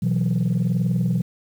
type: chord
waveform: sine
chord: B suspended fourth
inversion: none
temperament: equal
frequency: 123.47 / 164.81 / 185 Hz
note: B2 / E3 / F#3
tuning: 0 / 0 / 0 cents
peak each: -21 dBFS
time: 0.02-1.22 s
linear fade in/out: 10 ms
effects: tanh soft clip ceiling -14 dBFS + 8-bit